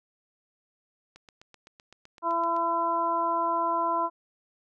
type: click train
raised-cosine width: 0.2 ms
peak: -32 dBFS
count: 12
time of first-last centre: 1.16-2.565 s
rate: 7.83 Hz
type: harmonic tone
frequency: 336.5 Hz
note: E4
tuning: 36 cents sharp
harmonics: 1 / 2 / 3 / 4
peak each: -35 / -31 / -25 / -35 dBFS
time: 2.22-4.1 s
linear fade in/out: 50 ms
effects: none